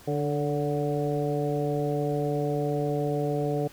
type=harmonic tone with a mistuned harmonic; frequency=146.83 Hz; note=D3; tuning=in tune; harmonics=1 / 2 / 3 / 4 / 5; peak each=-29 / -32 / -29 / -33 / -35 dBFS; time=0.07-3.68 s; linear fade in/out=10 ms; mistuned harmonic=4; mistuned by=-37 cents; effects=pink hiss -51 dBFS RMS until 3.72 s